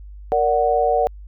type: chord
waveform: sine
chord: Bb augmented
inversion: none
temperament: equal with one note detuned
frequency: 466.2 / 583.9 / 740 Hz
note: Bb4 / D5 / F#5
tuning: 0 / -10 / 0 cents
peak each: -20 / -20 / -18 dBFS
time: 0.32-1.07 s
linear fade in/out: 0 ms
effects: added 50 Hz sine -35 dBFS peak until 1.27 s